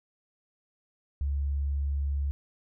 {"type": "tone", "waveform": "sine", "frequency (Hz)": 70.4, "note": "C#2", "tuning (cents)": 27, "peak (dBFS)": -26, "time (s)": [1.21, 2.31], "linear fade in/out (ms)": 0, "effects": []}